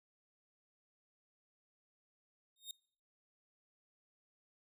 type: tone with exponential growth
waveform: sawtooth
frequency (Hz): 3700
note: A#7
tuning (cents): -14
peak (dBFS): -37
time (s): 2.56-2.71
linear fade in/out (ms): 2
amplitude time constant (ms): 31
effects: noise-tail reverb RT60 0.6 s tail -26 dB re dry